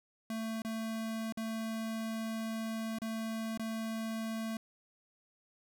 square tone with dropouts, 223.1 Hz, A3, 24 cents sharp, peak -36 dBFS, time 0.3-4.57 s, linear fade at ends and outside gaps 2 ms, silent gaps 0.62-0.648 / 1.324-1.373 / 2.986-3.018 / 3.575-3.595 s, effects none

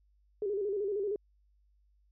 sine tone with vibrato, 404.1 Hz, G#4, 47 cents flat, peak -30 dBFS, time 0.42-1.16 s, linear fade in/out 2 ms, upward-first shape square, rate 13 Hz, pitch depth 73 cents each way, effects added 50 Hz sine -65 dBFS peak until 2.11 s

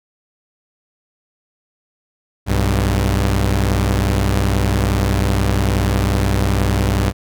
sawtooth tone pair together, 62.43 / 99 Hz, B1 / G2, +19 / +18 cents, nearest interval minor sixth, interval 799 cents, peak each -13 dBFS, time 2.46-7.13 s, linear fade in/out 50 ms, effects none

